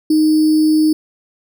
sine tone with sample-and-hold, 310 Hz, D#4, 6 cents flat, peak -9 dBFS, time 0.1-0.93 s, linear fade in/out 5 ms, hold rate 4900 Hz, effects none

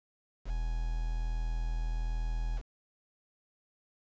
triangle tone with quantisation, 40.6 Hz, E1, 26 cents flat, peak -28 dBFS, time 0.45-2.62 s, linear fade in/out 50 ms, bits 8, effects resampled to 16000 Hz

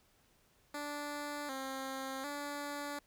10% pulse tone with pitch steps, 292.1 / 266.5 / 288.6 Hz, D4 / C4 / D4, -9 / +32 / -30 cents, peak -31 dBFS, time 0.74-2.99 s, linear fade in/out 5 ms, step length 750 ms, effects pink hiss -70 dBFS RMS until 3.06 s

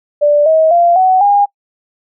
sine tone with pitch steps, 587.3 / 636.8 / 690.4 / 748.5 / 811.6 Hz, D5 / D#5 / F5 / F#5 / G#5, 0 / +40 / -20 / +20 / -40 cents, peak -6 dBFS, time 0.21-1.46 s, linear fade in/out 20 ms, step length 250 ms, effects noise-tail reverb RT60 0.1 s tail -24 dB re dry

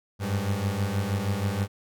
30% pulse beating tone pair, 96 / 102.3 Hz, G2 / G#2, -36 / -26 cents, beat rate 6.3 Hz, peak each -26 / -25 dBFS, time 0.19-1.68 s, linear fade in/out 50 ms, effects none

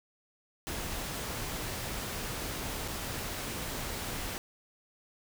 pink noise with dropouts, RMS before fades -37 dBFS, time 0.67-4.38 s, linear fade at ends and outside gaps 0 ms, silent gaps 2.879-2.883 s, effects none

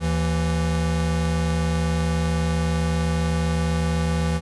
square tone pair together, 77.78 / 165.53 Hz, D#2 / E3, 0 / +8 cents, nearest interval octave + minor second, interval 1308 cents, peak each -24 / -23 dBFS, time 0-4.41 s, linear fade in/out 50 ms, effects resampled to 24000 Hz

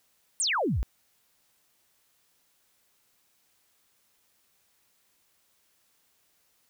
sine exponential sweep, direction down, 9400 to 42.63 Hz, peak -24 dBFS, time 0.4-0.83 s, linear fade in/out 0 ms, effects white hiss -69 dBFS RMS until 6.69 s

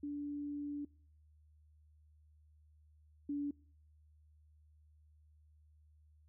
sine tone pair in turn, 289.8 / 287.5 Hz, D4 / D4, -23 / -37 cents, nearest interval unison, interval 14 cents, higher first, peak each -38 / -35 dBFS, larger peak second, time 0.03-0.85 / 3.29-3.51 s, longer first, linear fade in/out 5 ms, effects noise-tail reverb RT60 0.5 s tail -24 dB re dry + added 76 Hz sine -63 dBFS peak until 6.28 s

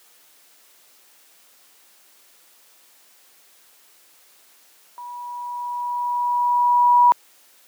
sine tone with level ramp, 971 Hz, B5, 30 cents flat, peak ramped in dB -33 to -9 dBFS, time 4.98-7.12 s, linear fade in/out 0 ms, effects white hiss -54 dBFS RMS until 7.67 s + high-pass 300 Hz 12 dB/octave

